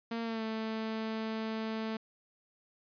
sawtooth tone with pitch glide, 230 to 221 Hz, A#3 to A3, -23 to +8 cents, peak -30 dBFS, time 0.11-1.97 s, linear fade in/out 5 ms, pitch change -69 cents, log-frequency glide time 0.23-0.43 s, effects resampled to 11025 Hz

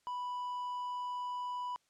triangle tone with hard clipping, 987.8 Hz, B5, in tune, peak -37 dBFS, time 0.07-1.76 s, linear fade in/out 0 ms, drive 6 dB, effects white hiss -75 dBFS RMS until 1.89 s + low-pass 8000 Hz 12 dB/octave

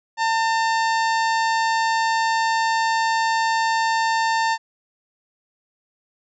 harmonic tone, 900 Hz, A5, 39 cents sharp, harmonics 1 / 2 / 3 / 4 / 5 / 6 / 7 / 8, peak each -19 / -24 / -33 / -35 / -32 / -37 / -41 / -39 dBFS, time 0.17-4.58 s, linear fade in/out 50 ms, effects none

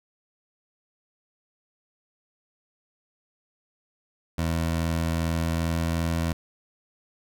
20% pulse tone with pitch glide, 82.41 to 83.03 Hz, E2 to E2, 0 to +13 cents, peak -19 dBFS, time 4.38-6.33 s, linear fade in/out 5 ms, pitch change +13 cents, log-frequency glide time 5.34-5.97 s, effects none

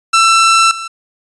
sawtooth tone with level steps, 1337 Hz, E6, 24 cents sharp, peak -3 / -18 dBFS, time 0.13-0.88 s, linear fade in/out 10 ms, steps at 0.71 s, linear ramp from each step 2 ms, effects resampled to 22050 Hz

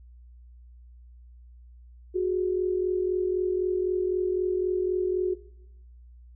sine tone pair together, 365.6 / 409.5 Hz, F#4 / G#4, -21 / -24 cents, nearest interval major second, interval 197 cents, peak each -24 / -32 dBFS, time 2.14-5.35 s, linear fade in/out 20 ms, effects noise-tail reverb RT60 0.9 s tail -20 dB re dry + added 60 Hz sine -47 dBFS peak until 6.35 s

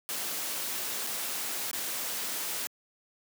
white noise with dropouts, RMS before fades -34 dBFS, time 0.09-2.67 s, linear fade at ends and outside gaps 0 ms, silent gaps 1.066-1.071 / 1.712-1.731 s, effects high-pass 200 Hz 12 dB/octave

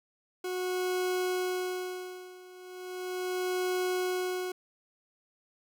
40% pulse tone with tremolo, 365.9 Hz, F#4, 19 cents flat, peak -27 dBFS, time 0.44-4.52 s, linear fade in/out 5 ms, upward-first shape sine, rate 0.37 Hz, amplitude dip 90%, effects none

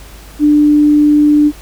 sine tone, 296.6 Hz, D4, 17 cents sharp, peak -5 dBFS, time 0.39-1.52 s, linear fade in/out 50 ms, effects added 51 Hz sine -34 dBFS peak until 1.61 s + pink hiss -38 dBFS RMS until 1.61 s

